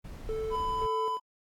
brown noise, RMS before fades -40 dBFS, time 0.04-0.87 s, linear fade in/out 10 ms
triangle tone with tremolo, 440 Hz, A4, in tune, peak -29 dBFS, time 0.29-1.17 s, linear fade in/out 0 ms, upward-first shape square, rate 1.9 Hz, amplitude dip 65%
triangle tone, 1002 Hz, B5, 25 cents sharp, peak -27 dBFS, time 0.5-1.2 s, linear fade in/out 50 ms
effects AAC 64 kbps

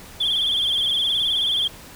sine tone with vibrato, 3322 Hz, G#7, in tune, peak -17 dBFS, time 0.2-1.68 s, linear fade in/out 10 ms, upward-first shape sine, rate 19 Hz, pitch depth 87 cents each way, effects tanh soft clip ceiling -15 dBFS + pink hiss -42 dBFS RMS until 1.95 s

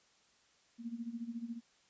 sine tone with tremolo, 233.1 Hz, A#3, in tune, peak -36 dBFS, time 0.78-1.61 s, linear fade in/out 50 ms, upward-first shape sine, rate 14 Hz, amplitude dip 80%, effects white hiss -69 dBFS RMS until 1.89 s + resampled to 16000 Hz

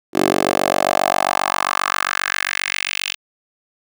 10% pulse tone with high-pass filter sweep, 47.48 Hz, F#1, 45 cents sharp, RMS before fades -19 dBFS, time 0.13-3.16 s, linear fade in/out 50 ms, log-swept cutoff 360 to 2900 Hz, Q 2.7, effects none

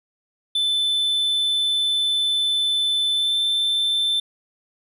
triangle tone with pitch glide, 3520 to 3547 Hz, A7 to A7, 0 to +13 cents, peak -17 dBFS, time 0.55-4.2 s, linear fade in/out 5 ms, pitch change +13 cents, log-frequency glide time 3.14-3.37 s, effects none

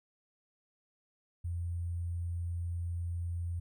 sine tone with sample-and-hold, 86 Hz, F2, 26 cents flat, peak -33 dBFS, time 1.44-3.6 s, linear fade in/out 10 ms, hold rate 8820 Hz, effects none

